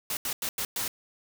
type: noise bursts at uneven times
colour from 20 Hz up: white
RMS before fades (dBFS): -31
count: 5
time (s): 0.1-0.17 / 0.25-0.33 / 0.42-0.49 / 0.58-0.65 / 0.76-0.88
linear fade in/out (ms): 2
effects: none